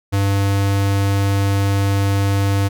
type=tone; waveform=square; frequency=99.1 Hz; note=G2; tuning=19 cents sharp; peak=-15 dBFS; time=0.12-2.69 s; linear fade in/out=20 ms; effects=none